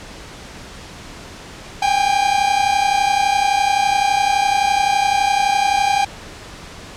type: tone pair together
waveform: 45% pulse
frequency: 785 / 816.8 Hz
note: G5 / G#5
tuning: +2 / -29 cents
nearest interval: minor second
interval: 69 cents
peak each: -17 dBFS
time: 1.82-6.05 s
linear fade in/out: 5 ms
effects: pink hiss -36 dBFS RMS until 6.96 s + low-pass 7000 Hz 12 dB/octave